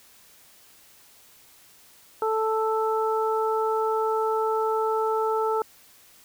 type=harmonic tone; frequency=440 Hz; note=A4; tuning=in tune; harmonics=1 / 2 / 3; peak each=-24 / -27 / -29 dBFS; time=2.22-5.62 s; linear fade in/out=2 ms; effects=white hiss -54 dBFS RMS until 6.24 s